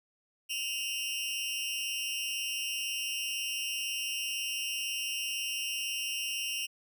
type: tone with amplitude modulation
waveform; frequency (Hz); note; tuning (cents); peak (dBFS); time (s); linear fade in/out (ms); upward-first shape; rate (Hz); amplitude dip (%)
sawtooth; 2794; F7; 0; -25; 0.49-6.67; 20; sine; 238; 95
effects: none